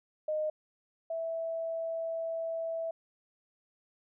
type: tone pair in turn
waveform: sine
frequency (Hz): 616 / 657.1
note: D#5 / E5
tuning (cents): -17 / -6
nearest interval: minor second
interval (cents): 111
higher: second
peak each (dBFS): -29 / -32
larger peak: first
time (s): 0.28-0.5 / 1.1-2.91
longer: second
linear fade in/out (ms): 5
effects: none